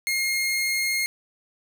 sawtooth tone, 2139 Hz, C7, 38 cents sharp, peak -19 dBFS, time 0.07-1.06 s, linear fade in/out 0 ms, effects none

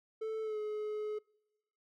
triangle tone with pitch glide, 440 to 424.8 Hz, A4 to G#4, 0 to +39 cents, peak -33 dBFS, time 0.21-1.19 s, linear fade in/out 10 ms, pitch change -61 cents, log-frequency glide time 0.42-0.58 s, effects noise-tail reverb RT60 1.0 s tail -26 dB re dry

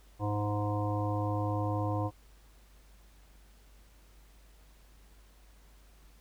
harmonic tone, 103.83 Hz, G#2, in tune, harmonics 1 / 3 / 5 / 7 / 9 / 10, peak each -31 / -36 / -38 / -39 / -41 / -41 dBFS, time 0.19-2.11 s, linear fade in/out 50 ms, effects added 50 Hz sine -56 dBFS peak until 6.2 s + pink hiss -64 dBFS RMS until 6.2 s

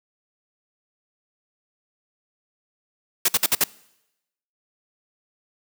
white noise bursts, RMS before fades -18 dBFS, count 5, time 3.25-3.64 s, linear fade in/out 5 ms, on 34 ms, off 55 ms, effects noise-tail reverb RT60 0.9 s tail -23 dB re dry + high-pass 150 Hz 12 dB/octave

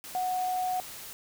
sine tone in noise, 736 Hz, F#5, 9 cents flat, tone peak -27 dBFS, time 0.15-0.8 s, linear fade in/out 0 ms, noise white, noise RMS -43 dBFS, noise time 0.04-1.13 s, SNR +13 dB, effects none

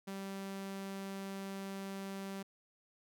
sawtooth tone, 195 Hz, G3, 9 cents flat, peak -37 dBFS, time 0.07-2.43 s, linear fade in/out 10 ms, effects none

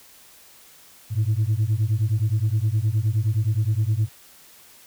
sine beating tone pair, 103.5 / 113.1 Hz, G#2 / A2, -5 / +48 cents, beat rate 9.6 Hz, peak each -20 dBFS, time 1.1-4.09 s, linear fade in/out 50 ms, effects tanh soft clip ceiling -15 dBFS + white hiss -50 dBFS RMS until 4.86 s

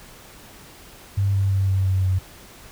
sine tone with pitch steps, 99 / 97.86 / 96.74 / 95.63 / 94.53 / 93.44 Hz, G2 / G2 / G2 / G2 / F#2 / F#2, +18 / -2 / -22 / -42 / +38 / +18 cents, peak -17 dBFS, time 1.17-2.19 s, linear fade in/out 10 ms, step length 170 ms, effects pink hiss -45 dBFS RMS until 2.71 s

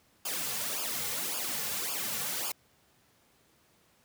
white noise with flanger, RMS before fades -34 dBFS, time 0.25-2.52 s, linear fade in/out 5 ms, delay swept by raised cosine 0.5 to 3.2 ms, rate 1.8 Hz, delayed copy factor -0.9, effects pink hiss -66 dBFS RMS until 4.04 s + high-pass 80 Hz 12 dB/octave

